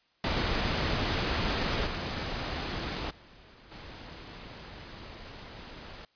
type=noise with level steps; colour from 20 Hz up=pink; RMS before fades=-29 / -34 / -54 / -45 dBFS; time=0.24-6.05 s; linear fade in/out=2 ms; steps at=1.86 / 3.1 / 3.71 s; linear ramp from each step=10 ms; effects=white hiss -69 dBFS RMS until 6.15 s + resampled to 11025 Hz